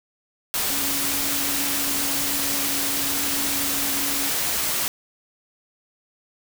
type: tone in noise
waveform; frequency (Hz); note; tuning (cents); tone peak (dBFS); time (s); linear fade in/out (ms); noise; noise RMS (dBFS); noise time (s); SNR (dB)
sine; 280; C#4; +18; -33; 0.7-4.3; 0; white; -24; 0.54-4.88; -12
effects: none